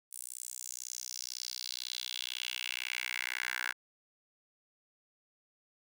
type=tone with high-pass filter sweep; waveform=10% pulse; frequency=62 Hz; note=B1; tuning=7 cents sharp; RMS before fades=-40 dBFS; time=0.11-3.73 s; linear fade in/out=20 ms; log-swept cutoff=9400 to 1600 Hz; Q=3.3; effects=none